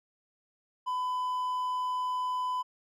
triangle tone, 1004 Hz, B5, 28 cents sharp, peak -27 dBFS, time 0.86-2.63 s, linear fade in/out 20 ms, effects none

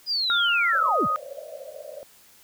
sine linear sweep, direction down, 5000 to 46.25 Hz, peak -22 dBFS, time 0.06-1.08 s, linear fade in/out 50 ms
sine tone with pitch glide, 1400 to 1247.3 Hz, F6 to D#6, +4 to +4 cents, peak -21 dBFS, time 0.3-1.16 s, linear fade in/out 0 ms, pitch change -200 cents, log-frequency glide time 0.65-0.92 s
pink band-pass noise, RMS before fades -39 dBFS, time 0.73-2.03 s, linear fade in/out 0 ms, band 530 to 630 Hz, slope 96 dB/octave
effects white hiss -54 dBFS RMS until 2.43 s

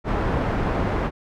pink low-pass noise, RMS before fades -23 dBFS, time 0.04-1.11 s, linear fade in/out 50 ms, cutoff 1300 Hz, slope 12 dB/octave, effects none

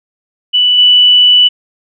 sine tone with level steps, 2968 Hz, F#7, 5 cents sharp, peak -6 / -3 dBFS, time 0.53-1.49 s, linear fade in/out 20 ms, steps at 0.78 s, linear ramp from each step 5 ms, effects none

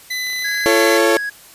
25% pulse tone with pitch glide, 2007 to 2030 Hz, B6 to B6, +27 to +47 cents, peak -17 dBFS, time 0.1-0.98 s, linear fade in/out 10 ms, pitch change +20 cents, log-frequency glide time 0.4-0.59 s
click train, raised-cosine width 0.2 ms, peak -22 dBFS, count 27, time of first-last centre 0.27-1.068 s, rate 32.6 Hz
triangle tone, 1661.2 Hz, G#6, in tune, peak -19 dBFS, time 0.44-1.3 s, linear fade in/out 10 ms
35% pulse chord, F augmented, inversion none, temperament equal with one note detuned, 340.7 / 440 / 554.4 Hz, F4 / A4 / C#5, -43 / 0 / 0 cents, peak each -15 dBFS, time 0.66-1.17 s, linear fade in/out 0 ms
effects white hiss -43 dBFS RMS until 1.54 s + resampled to 32000 Hz

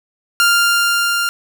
sawtooth tone with level ramp, 1396.9 Hz, F6, in tune, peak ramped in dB -6 to -12 dBFS, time 0.4-1.29 s, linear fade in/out 0 ms, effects none

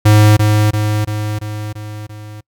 square tone with echo, 106 Hz, G#2, 36 cents sharp, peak -6 dBFS, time 0.05-0.37 s, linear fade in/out 10 ms, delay 340 ms, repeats 6, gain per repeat -4 dB, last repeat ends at 2.41 s, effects noise-tail reverb RT60 0.1 s tail -26 dB re dry

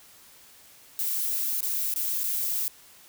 violet noise with dropouts, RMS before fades -28 dBFS, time 0.99-2.68 s, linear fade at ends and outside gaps 0 ms, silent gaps 1.607-1.629 / 1.94-1.961 / 2.234-2.24 s, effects white hiss -53 dBFS RMS until 3.08 s

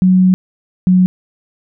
sine tone pair in turn, 185 / 183.51 Hz, F#3 / F#3, 0 / -14 cents, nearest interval unison, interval 14 cents, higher first, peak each -6 dBFS, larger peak neither, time 0.02-0.34 / 0.87-1.06 s, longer first, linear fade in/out 0 ms, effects none

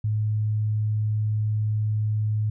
sine tone, 107.1 Hz, A2, 46 cents flat, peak -21 dBFS, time 0.04-2.5 s, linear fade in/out 5 ms, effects none

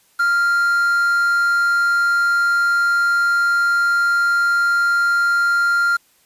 triangle tone with quantisation, 1395 Hz, F6, 2 cents flat, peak -12 dBFS, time 0.19-5.97 s, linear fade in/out 10 ms, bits 6, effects white hiss -57 dBFS RMS until 6.25 s + resampled to 32000 Hz

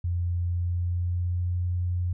sine tone with pitch glide, 87.31 to 88.89 Hz, F2 to F2, 0 to +31 cents, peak -24 dBFS, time 0.04-2.13 s, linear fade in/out 5 ms, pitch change +31 cents, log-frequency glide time 0.43-1.59 s, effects none

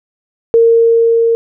sine tone with level ramp, 460 Hz, A#4, 23 cents flat, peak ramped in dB -4 to -8 dBFS, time 0.54-1.35 s, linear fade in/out 0 ms, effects none

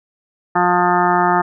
harmonic tone, 177.6 Hz, F3, 29 cents sharp, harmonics 1 / 2 / 4 / 5 / 6 / 7 / 8 / 9 / 10, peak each -23 / -20 / -18 / -17 / -25 / -19 / -26 / -28 / -26 dBFS, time 0.55-1.42 s, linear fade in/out 10 ms, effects none

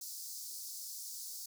pink high-pass noise, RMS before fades -45 dBFS, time 0.01-1.46 s, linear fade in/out 5 ms, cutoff 4600 Hz, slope 48 dB/octave, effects none

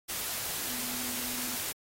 sine tone in noise, 246.9 Hz, B3, in tune, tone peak -44 dBFS, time 0.68-1.56 s, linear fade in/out 20 ms, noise white, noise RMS -35 dBFS, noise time 0.08-1.73 s, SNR -12 dB, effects AAC 48 kbps

